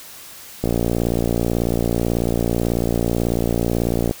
click train, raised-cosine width 2 ms, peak -6 dBFS, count 203, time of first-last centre 0.64-4.111 s, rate 58.2 Hz, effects white hiss -39 dBFS RMS until 4.2 s

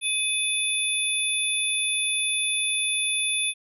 sine tone cluster, 2528 / 3499 / 10440 Hz, D#7 / A7 / E9, +27 / -10 / -18 cents, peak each -27 dBFS, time 0.01-3.54 s, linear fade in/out 50 ms, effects none

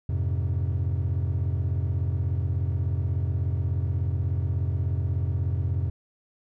triangle chord, F minor, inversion none, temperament equal, 87.31 / 103.83 / 130.81 Hz, F2 / Ab2 / C3, 0 / 0 / 0 cents, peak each -23 / -27 / -27 dBFS, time 0.09-5.9 s, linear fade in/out 5 ms, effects tanh soft clip ceiling -16 dBFS

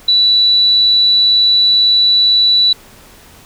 sine tone, 3951 Hz, B7, in tune, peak -7 dBFS, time 0.08-2.73 s, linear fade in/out 5 ms, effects pink hiss -41 dBFS RMS until 3.45 s

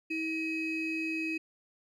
triangle ring-modulated tone, 1108.7 Hz, C#6, in tune, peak -26 dBFS, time 0.1-1.38 s, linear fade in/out 10 ms, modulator 1430 Hz, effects none

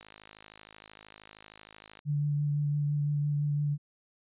click train, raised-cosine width 0.2 ms, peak -30 dBFS, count 106, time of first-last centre 0.01-1.991 s, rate 53 Hz
sine tone with vibrato, 146.3 Hz, D3, 6 cents flat, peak -26 dBFS, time 2.05-3.78 s, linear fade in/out 50 ms, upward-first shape triangle, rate 5.9 Hz, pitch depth 18 cents each way
effects resampled to 8000 Hz

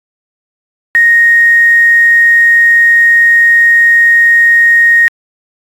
sine tone with quantisation, 1864.7 Hz, A#6, in tune, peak -3 dBFS, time 0.95-5.08 s, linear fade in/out 0 ms, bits 5, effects AAC 64 kbps

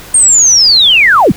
sine linear sweep, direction down, 8700 to 105.5 Hz, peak -3 dBFS, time 0.14-1.32 s, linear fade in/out 5 ms, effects pink hiss -31 dBFS RMS until 1.36 s

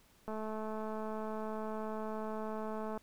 click train, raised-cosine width 1 ms, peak -28 dBFS, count 586, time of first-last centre 0.28-2.976 s, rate 217 Hz, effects pink hiss -66 dBFS RMS until 3.02 s

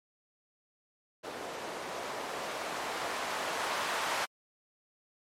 violet noise with low-pass filter sweep, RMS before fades -36 dBFS, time 1.23-4.26 s, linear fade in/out 20 ms, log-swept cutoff 490 to 1000 Hz, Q 1, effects MP3 64 kbps

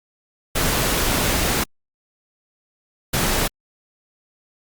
pink noise bursts at uneven times, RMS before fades -20 dBFS, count 2, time 0.55-1.64 / 3.13-3.48 s, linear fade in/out 10 ms, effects Opus 48 kbps

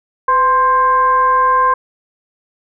sine tone with frequency modulation, 1046.5 Hz, C6, in tune, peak -9 dBFS, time 0.28-1.74 s, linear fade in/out 5 ms, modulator 542 Hz, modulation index 0.52, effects none

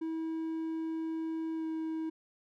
triangle tone with pitch glide, 322.9 to 319.9 Hz, E4 to D#4, -36 to +48 cents, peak -31 dBFS, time 0.01-2.1 s, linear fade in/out 10 ms, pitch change -16 cents, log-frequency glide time 1.55-1.65 s, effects none

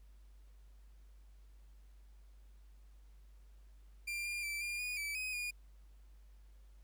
40% pulse tone with pitch steps, 2383 / 2405 / 2331 / 2406 / 2459 / 2309 / 2514 / 2439 Hz, D7 / D7 / D7 / D7 / D#7 / D7 / D#7 / D#7, +25 / +41 / -14 / +41 / -21 / -30 / +17 / -35 cents, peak -37 dBFS, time 4.07-5.51 s, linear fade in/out 10 ms, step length 180 ms, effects added 50 Hz sine -56 dBFS peak until 6.83 s + pink hiss -75 dBFS RMS until 6.83 s

